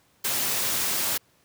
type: noise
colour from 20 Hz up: white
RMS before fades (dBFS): -26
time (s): 0.24-1.18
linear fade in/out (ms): 10
effects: pink hiss -63 dBFS RMS until 1.44 s + high-pass 80 Hz 12 dB/octave